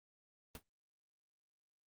pink noise with exponential decay, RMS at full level -43 dBFS, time 0.55-0.63 s, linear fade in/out 1 ms, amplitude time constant 16 ms, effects Opus 32 kbps

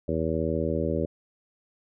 harmonic tone, 80.5 Hz, E2, 41 cents flat, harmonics 1 / 2 / 3 / 4 / 5 / 6 / 7, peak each -32 / -32 / -32 / -32 / -32 / -32 / -32 dBFS, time 0.08-1.06 s, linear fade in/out 5 ms, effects none

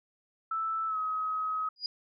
sine tone with pitch glide, 1318.5 to 1270.6 Hz, E6 to D#6, 0 to +36 cents, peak -29 dBFS, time 0.51-1.69 s, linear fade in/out 5 ms, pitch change -64 cents, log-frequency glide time 0.87-0.98 s
sine tone with exponential growth, 4892 Hz, D#8, 30 cents flat, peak -26 dBFS, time 1.76-1.86 s, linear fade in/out 2 ms, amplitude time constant 20 ms
effects none

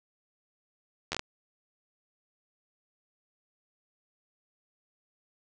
slowing click train, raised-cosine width 0.2 ms, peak -14 dBFS, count 5, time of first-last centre 1.12-1.194 s, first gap 11 ms, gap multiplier 1.36, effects resampled to 22050 Hz + 8-bit

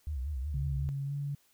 sine tone with vibrato, 69.3 Hz, C#2, in tune, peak -32 dBFS, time 0.07-0.89 s, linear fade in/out 0 ms, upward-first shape sine, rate 5.4 Hz, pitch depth 180 cents each way
sine tone with pitch glide, 138.6 to 142.41 Hz, C#3 to C#3, 0 to +47 cents, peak -32 dBFS, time 0.54-1.35 s, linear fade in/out 5 ms, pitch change +47 cents, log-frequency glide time 1.05-1.13 s
effects white hiss -68 dBFS RMS until 1.53 s

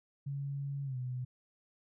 sine tone with pitch glide, 140 to 126.18 Hz, C#3 to B2, +18 to +38 cents, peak -35 dBFS, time 0.26-1.25 s, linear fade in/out 10 ms, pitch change -180 cents, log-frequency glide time 0.84-0.97 s, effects none

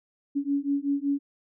sine beating tone pair, 279.3 / 284.6 Hz, C#4 / C#4, +13 / +46 cents, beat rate 5.3 Hz, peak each -27 dBFS, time 0.35-1.19 s, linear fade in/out 20 ms, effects none

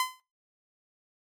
sawtooth tone with exponential decay, 1023 Hz, C6, 39 cents flat, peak -19 dBFS, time 0-0.2 s, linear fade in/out 1 ms, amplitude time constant 43 ms, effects noise-tail reverb RT60 0.3 s tail -25 dB re dry + AAC 64 kbps

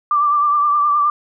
sine tone with vibrato, 1175 Hz, D6, 1 cent sharp, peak -12 dBFS, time 0.11-1.1 s, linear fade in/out 2 ms, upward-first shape triangle, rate 9.6 Hz, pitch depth 44 cents each way, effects none

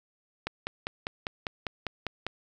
click train, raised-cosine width 0.3 ms, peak -15 dBFS, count 10, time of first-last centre 0.47-2.266 s, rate 5.01 Hz, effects none

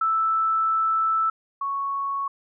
sine tone pair in turn, 1318.5 / 1108.7 Hz, E6 / C#6, 0 / 0 cents, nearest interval minor third, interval 300 cents, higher first, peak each -19 / -24 dBFS, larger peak first, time 0.01-1.3 / 1.61-2.28 s, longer first, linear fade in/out 5 ms, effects none

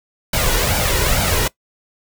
pink noise with flanger, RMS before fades -17 dBFS, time 0.33-1.48 s, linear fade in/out 5 ms, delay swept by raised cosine 1.3 to 2.11 ms, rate 2.3 Hz, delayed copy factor +0.6, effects noise-tail reverb RT60 0.1 s tail -20 dB re dry

